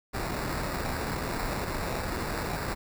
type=noise with sample-and-hold; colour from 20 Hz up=pink; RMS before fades=-32 dBFS; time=0.13-2.75 s; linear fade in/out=20 ms; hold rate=3150 Hz; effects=none